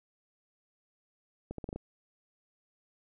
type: accelerating click train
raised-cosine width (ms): 2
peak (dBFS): -25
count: 6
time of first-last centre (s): 1.51-1.76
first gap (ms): 73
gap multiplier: 0.81
effects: none